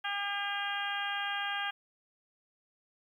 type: harmonic tone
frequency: 403.1 Hz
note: G4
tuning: 48 cents sharp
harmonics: 2 / 3 / 4 / 5 / 6 / 7 / 8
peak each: -38 / -41 / -36 / -44 / -44 / -41 / -41 dBFS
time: 0.04-1.71 s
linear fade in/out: 10 ms
effects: 11-bit